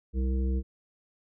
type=harmonic tone with a mistuned harmonic; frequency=65.2 Hz; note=C2; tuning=5 cents flat; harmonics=1 / 3 / 5 / 7; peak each=-25 / -35 / -39 / -42 dBFS; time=0.13-0.63 s; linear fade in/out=50 ms; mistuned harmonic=1; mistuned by=-22 cents; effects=none